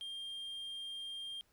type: tone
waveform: triangle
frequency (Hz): 3200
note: G7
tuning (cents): +35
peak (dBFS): -40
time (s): 0.01-1.41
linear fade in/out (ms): 0
effects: pink hiss -73 dBFS RMS until 1.52 s